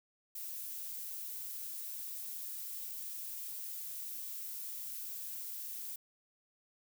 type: noise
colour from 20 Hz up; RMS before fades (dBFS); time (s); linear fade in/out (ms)
violet; -43; 0.35-5.96; 5
effects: none